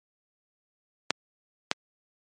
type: clicks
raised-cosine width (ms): 0.2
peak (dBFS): -4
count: 2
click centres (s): 1.106 / 1.714
effects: high-pass 200 Hz 12 dB/octave + MP3 48 kbps